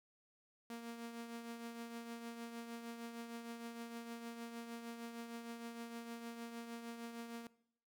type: tone with tremolo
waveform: sawtooth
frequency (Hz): 233.1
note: A#3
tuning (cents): 0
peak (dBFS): -40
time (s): 0.7-7.47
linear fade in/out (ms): 2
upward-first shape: triangle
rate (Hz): 6.5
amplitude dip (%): 55
effects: noise-tail reverb RT60 0.7 s tail -20 dB re dry